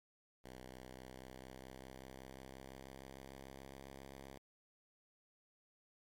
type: tone with pitch glide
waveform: 5% pulse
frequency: 63.8 to 67.59 Hz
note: C2 to C#2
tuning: -43 to -43 cents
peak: -40 dBFS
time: 0.44-4.38 s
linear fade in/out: 5 ms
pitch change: +100 cents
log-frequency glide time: 0.62-3.82 s
effects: MP3 64 kbps